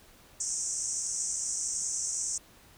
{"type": "band-pass noise", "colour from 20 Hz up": "pink", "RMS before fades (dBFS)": -33, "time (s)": [0.4, 2.38], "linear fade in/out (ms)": 5, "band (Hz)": [5700, 8600], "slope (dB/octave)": 96, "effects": ["pink hiss -57 dBFS RMS until 2.77 s"]}